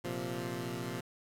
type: chord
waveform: 15% pulse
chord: Bb suspended second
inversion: none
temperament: equal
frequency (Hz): 116.54 / 130.81 / 174.61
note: Bb2 / C3 / F3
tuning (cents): 0 / 0 / 0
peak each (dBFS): -34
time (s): 0.04-1.01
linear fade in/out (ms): 10
effects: resampled to 32000 Hz + 9-bit